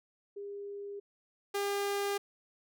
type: tone pair in turn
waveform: sine / sawtooth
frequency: 403.7 / 402.3 Hz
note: G#4 / G4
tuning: -49 / +45 cents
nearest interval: unison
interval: 6 cents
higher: first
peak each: -39 / -27 dBFS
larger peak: second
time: 0.36-1 / 1.54-2.18 s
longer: neither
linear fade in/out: 10 ms
effects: none